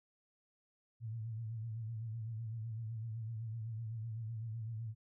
sine tone with vibrato, 112.4 Hz, A2, 37 cents sharp, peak -39 dBFS, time 1-4.95 s, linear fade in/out 50 ms, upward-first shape sine, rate 7.9 Hz, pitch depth 71 cents each way, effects none

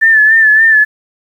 sine tone with vibrato, 1760 Hz, A6, in tune, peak -4 dBFS, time 0.01-0.85 s, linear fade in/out 20 ms, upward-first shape sine, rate 3.5 Hz, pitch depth 50 cents each way, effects 7-bit

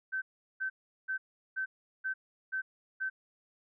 sine tone bursts, 1540 Hz, G6, 31 cents flat, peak -31 dBFS, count 7, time 0.12-3.1 s, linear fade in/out 20 ms, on 100 ms, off 380 ms, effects none

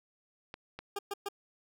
clicks, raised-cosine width 0.3 ms, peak -26 dBFS, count 2, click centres 0.541 / 0.79 s
20% pulse tone bursts, 403.5 Hz, G#4, 50 cents flat, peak -29 dBFS, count 3, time 0.96-1.287 s, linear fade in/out 5 ms, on 29 ms, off 120 ms
effects none

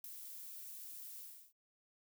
violet noise with ADSR envelope, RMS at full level -44 dBFS, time 0.04-1.53 s, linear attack 3 ms, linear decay 7 ms, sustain -6 dB, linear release 330 ms, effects none

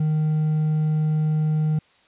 triangle tone with hard clipping, 154.5 Hz, D#3, 12 cents flat, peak -19 dBFS, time 0-1.79 s, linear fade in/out 5 ms, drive 5 dB, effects white hiss -58 dBFS RMS until 2.07 s + resampled to 8000 Hz

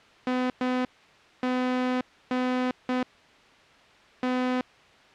sawtooth tone bursts at uneven times, 252.7 Hz, B3, 40 cents sharp, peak -20 dBFS, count 6, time 0.27-0.5 / 0.61-0.85 / 1.43-2.01 / 2.31-2.71 / 2.89-3.03 / 4.23-4.61 s, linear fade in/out 2 ms, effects white hiss -54 dBFS RMS until 5.14 s + low-pass 3000 Hz 12 dB/octave

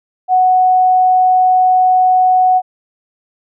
sine tone, 740 Hz, F#5, in tune, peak -7 dBFS, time 0.28-2.62 s, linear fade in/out 50 ms, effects none

